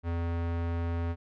square tone with low-pass filter, 84.7 Hz, E2, 48 cents sharp, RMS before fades -31 dBFS, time 0.03-1.16 s, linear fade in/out 50 ms, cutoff 2000 Hz, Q 0.67, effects none

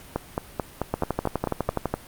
two click trains, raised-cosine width 1 ms, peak -10 / -9 dBFS, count 8 / 13, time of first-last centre 0.16-1.692 / 0.94-1.94 s, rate 4.57 / 12 Hz, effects pink hiss -46 dBFS RMS until 2.07 s + Opus 48 kbps

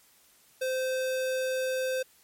square tone, 518 Hz, C5, 17 cents flat, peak -28 dBFS, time 0.61-2.03 s, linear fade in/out 10 ms, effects white hiss -61 dBFS RMS until 2.23 s + MP3 64 kbps

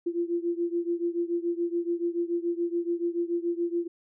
sine beating tone pair, 341 / 348 Hz, F4 / F4, -41 / -6 cents, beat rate 7 Hz, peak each -28 / -30 dBFS, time 0.06-3.88 s, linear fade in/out 10 ms, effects none

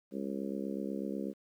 harmonic tone, 68.1 Hz, C#2, 30 cents flat, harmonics 3 / 4 / 5 / 6 / 7 / 8, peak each -38 / -40 / -42 / -44 / -45 / -46 dBFS, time 0.11-1.34 s, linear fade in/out 50 ms, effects 11-bit

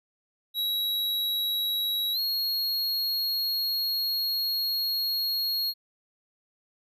square tone with pitch glide, 3873 to 4297 Hz, B7 to C8, -35 to +45 cents, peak -26 dBFS, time 0.54-5.74 s, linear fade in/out 50 ms, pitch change +180 cents, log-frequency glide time 2.13-2.19 s, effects none

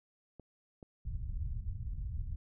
clicks, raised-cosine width 2 ms, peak -36 dBFS, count 2, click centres 0.397 / 0.828 s
pink low-pass noise, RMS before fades -38 dBFS, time 1.05-2.36 s, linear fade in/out 5 ms, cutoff 110 Hz, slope 24 dB/octave
effects none

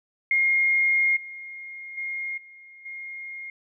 sine tone with level steps, 2136 Hz, C7, 35 cents sharp, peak -18 / -36 / -28 / -45 / -34 dBFS, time 0.31-3.5 s, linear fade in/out 2 ms, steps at 1.16 / 1.97 / 2.37 / 2.85 s, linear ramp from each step 10 ms, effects none

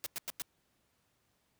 white noise bursts, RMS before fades -38 dBFS, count 4, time 0.04-0.42 s, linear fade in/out 0 ms, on 23 ms, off 96 ms, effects pink hiss -75 dBFS RMS until 1.59 s + high-pass 60 Hz 12 dB/octave

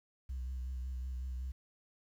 sine tone with vibrato, 63.7 Hz, C2, 46 cents flat, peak -35 dBFS, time 0.29-1.52 s, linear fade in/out 10 ms, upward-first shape sine, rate 5.4 Hz, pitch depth 42 cents each way, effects tanh soft clip ceiling -35 dBFS + 11-bit

